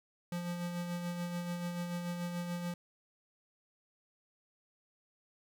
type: tone with tremolo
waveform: square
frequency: 174.61 Hz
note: F3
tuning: in tune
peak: -35 dBFS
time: 0.32-2.74 s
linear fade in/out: 2 ms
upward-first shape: sine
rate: 6.9 Hz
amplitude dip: 40%
effects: 12-bit